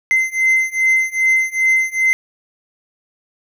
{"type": "beating tone pair", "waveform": "triangle", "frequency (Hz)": [2067, 2069.5], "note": ["C7", "C7"], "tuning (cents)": [-22, -20], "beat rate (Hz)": 2.5, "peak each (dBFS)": [-15, -14], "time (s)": [0.11, 2.13], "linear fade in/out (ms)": 0, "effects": []}